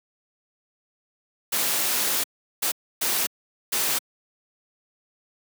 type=noise bursts at uneven times; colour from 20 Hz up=white; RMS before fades=-24 dBFS; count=4; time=1.52-2.24 / 2.62-2.72 / 3.01-3.27 / 3.72-3.99 s; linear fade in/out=10 ms; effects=high-pass 200 Hz 12 dB/octave